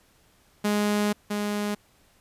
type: tone pair in turn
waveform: sawtooth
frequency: 207.7 / 207 Hz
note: G#3 / G#3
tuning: 0 / -5 cents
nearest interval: unison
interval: 5 cents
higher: first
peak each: -18 / -22 dBFS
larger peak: first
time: 0.64-1.13 / 1.3-1.75 s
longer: first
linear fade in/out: 10 ms
effects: pink hiss -61 dBFS RMS until 2.2 s + resampled to 32000 Hz